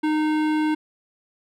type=tone with hard clipping; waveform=sine; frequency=307.7 Hz; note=D#4; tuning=19 cents flat; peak=-21 dBFS; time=0.03-0.75 s; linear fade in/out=10 ms; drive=16 dB; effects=none